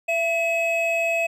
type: tone pair together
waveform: triangle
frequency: 669.5 / 2563 Hz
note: E5 / E7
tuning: +27 / -49 cents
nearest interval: octave + major seventh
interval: 2324 cents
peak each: -21 dBFS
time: 0.08-1.27 s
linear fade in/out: 10 ms
effects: none